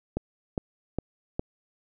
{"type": "click train", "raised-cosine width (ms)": 2, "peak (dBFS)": -14, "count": 4, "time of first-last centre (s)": [0.17, 1.394], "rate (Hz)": 2.45, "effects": []}